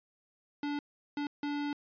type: tone bursts at uneven times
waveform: square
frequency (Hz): 290.1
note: D4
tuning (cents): -21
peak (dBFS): -33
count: 3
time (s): 0.63-0.79 / 1.17-1.27 / 1.43-1.73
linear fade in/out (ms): 2
effects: resampled to 11025 Hz